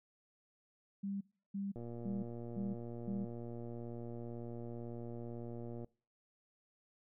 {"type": "tone bursts", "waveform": "sine", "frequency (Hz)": 198.1, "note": "G3", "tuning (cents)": 18, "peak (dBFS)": -37, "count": 5, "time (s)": [1.03, 3.25], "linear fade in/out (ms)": 10, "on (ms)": 180, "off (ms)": 330}
{"type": "click train", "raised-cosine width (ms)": 2, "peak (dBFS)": -34, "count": 483, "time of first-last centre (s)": [1.76, 5.845], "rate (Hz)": 118}
{"effects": ["noise-tail reverb RT60 0.4 s tail -24 dB re dry"]}